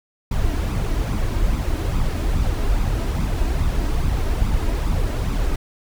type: noise with flanger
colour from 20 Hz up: brown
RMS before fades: -20 dBFS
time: 0.31-5.56 s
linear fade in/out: 5 ms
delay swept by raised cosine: 0.81 to 3.21 ms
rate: 2.4 Hz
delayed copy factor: +0.5
effects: none